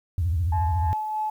sine tone with vibrato, 84.6 Hz, E2, 45 cents sharp, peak -20 dBFS, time 0.18-0.93 s, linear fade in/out 0 ms, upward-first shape sine, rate 14 Hz, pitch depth 190 cents each way
sine tone with tremolo, 860 Hz, A5, 40 cents flat, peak -23 dBFS, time 0.52-1.3 s, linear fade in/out 5 ms, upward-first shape sine, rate 3.2 Hz, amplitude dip 35%
effects tanh soft clip ceiling -15 dBFS + 9-bit

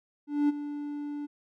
triangle tone with ADSR envelope, 291.8 Hz, D4, 11 cents flat, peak -18 dBFS, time 0.27-1.27 s, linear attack 220 ms, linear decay 22 ms, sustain -13 dB, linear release 22 ms, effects none

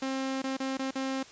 sawtooth tone with dropouts, 266.2 Hz, C4, 30 cents sharp, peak -26 dBFS, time 0.02-1.23 s, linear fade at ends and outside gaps 5 ms, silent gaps 0.42-0.439 / 0.569-0.6 / 0.772-0.792 / 0.909-0.954 s, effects white hiss -51 dBFS RMS until 1.31 s + resampled to 16000 Hz

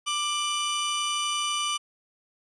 sawtooth tone pair together, 1182 / 2971 Hz, D6 / F#7, +11 / +6 cents, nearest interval octave + major third, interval 1595 cents, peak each -25 dBFS, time 0.06-1.78 s, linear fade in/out 20 ms, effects resampled to 24000 Hz

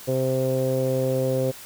sawtooth tone with low-pass filter, 130.81 Hz, C3, in tune, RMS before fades -23 dBFS, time 0.07-1.52 s, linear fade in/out 20 ms, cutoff 500 Hz, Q 7.2, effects white hiss -42 dBFS RMS until 1.65 s

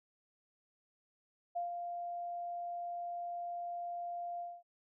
sine tone with ADSR envelope, 697 Hz, F5, 4 cents flat, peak -33 dBFS, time 1.55-4.63 s, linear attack 17 ms, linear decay 130 ms, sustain -5 dB, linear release 230 ms, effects none

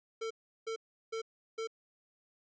square tone bursts, 448.6 Hz, A4, 34 cents sharp, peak -36 dBFS, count 4, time 0.21-1.674 s, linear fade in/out 10 ms, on 96 ms, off 360 ms, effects resampled to 16000 Hz

